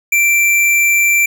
square tone, 2349 Hz, D7, in tune, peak -10 dBFS, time 0.12-1.26 s, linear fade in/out 5 ms, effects none

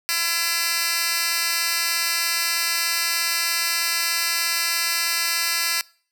10% pulse tone with high-pass filter, 336.8 Hz, E4, 37 cents sharp, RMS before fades -23 dBFS, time 0.09-5.81 s, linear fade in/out 0 ms, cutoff 3000 Hz, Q 0.87, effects noise-tail reverb RT60 0.5 s tail -25 dB re dry

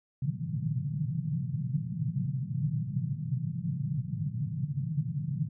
white band-pass noise, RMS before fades -32 dBFS, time 0.22-5.49 s, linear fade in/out 5 ms, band 120 to 160 Hz, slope 48 dB/octave, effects none

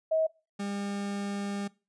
sine / 40% pulse tone pair in turn, 638 / 201 Hz, D#5 / G3, +43 / +44 cents, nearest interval octave + minor sixth, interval 1999 cents, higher first, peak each -23 / -31 dBFS, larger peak first, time 0.11-0.27 / 0.59-1.68 s, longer second, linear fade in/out 10 ms, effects noise-tail reverb RT60 0.3 s tail -22 dB re dry + resampled to 22050 Hz

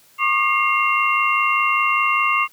sine tone cluster, 1096 / 1201 / 2131 / 2755 Hz, C#6 / D6 / C7 / F7, -20 / +38 / +31 / -24 cents, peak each -21 dBFS, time 0.18-2.48 s, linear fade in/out 50 ms, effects white hiss -53 dBFS RMS until 2.52 s

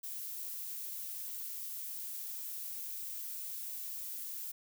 violet noise, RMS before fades -42 dBFS, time 0.03-4.52 s, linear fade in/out 10 ms, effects none

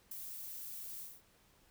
violet noise with ADSR envelope, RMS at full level -42 dBFS, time 0.11-1.22 s, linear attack 5 ms, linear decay 9 ms, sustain -4 dB, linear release 220 ms, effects pink hiss -68 dBFS RMS until 1.7 s

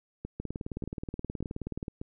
two click trains, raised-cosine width 3 ms, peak -22 / -23 dBFS, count 29 / 4, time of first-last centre 0.4-1.881 / 0.25-2.015 s, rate 18.9 / 1.7 Hz, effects none

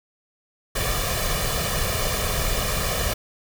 pink noise with comb filter, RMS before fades -24 dBFS, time 0.75-3.14 s, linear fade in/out 10 ms, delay 1.7 ms, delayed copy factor +0.7, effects none

